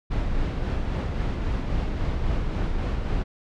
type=noise with tremolo; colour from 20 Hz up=brown; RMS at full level=-24 dBFS; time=0.1-3.24 s; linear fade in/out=20 ms; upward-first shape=sine; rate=3.7 Hz; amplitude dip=30%; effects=low-pass 4000 Hz 12 dB/octave